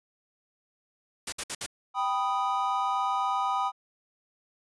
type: noise bursts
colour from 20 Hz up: white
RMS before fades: -32 dBFS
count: 4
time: 1.27-1.663 s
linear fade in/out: 5 ms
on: 54 ms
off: 59 ms
type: chord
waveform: triangle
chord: G augmented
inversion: none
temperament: equal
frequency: 784 / 987.8 / 1244.5 Hz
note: G5 / B5 / D#6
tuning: 0 / 0 / 0 cents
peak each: -28 dBFS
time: 1.94-3.72 s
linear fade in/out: 50 ms
effects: resampled to 22050 Hz